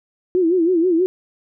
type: tone with vibrato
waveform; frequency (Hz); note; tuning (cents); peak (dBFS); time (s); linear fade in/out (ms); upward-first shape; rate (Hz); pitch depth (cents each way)
sine; 347.5; F4; -9; -13; 0.35-1.06; 0; sine; 6.2; 130
effects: none